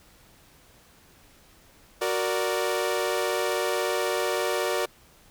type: chord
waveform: sawtooth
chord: Gb augmented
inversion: none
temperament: equal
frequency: 370 / 466.2 / 587.3 Hz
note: Gb4 / Bb4 / D5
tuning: 0 / 0 / 0 cents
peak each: -25 dBFS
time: 2.01-4.86 s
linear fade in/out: 10 ms
effects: pink hiss -56 dBFS RMS until 5.3 s